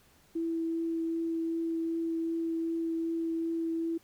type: tone with vibrato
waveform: sine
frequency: 329.6 Hz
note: E4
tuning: in tune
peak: -29 dBFS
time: 0.35-3.98 s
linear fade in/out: 10 ms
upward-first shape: triangle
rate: 2.6 Hz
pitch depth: 10 cents each way
effects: pink hiss -63 dBFS RMS until 4.03 s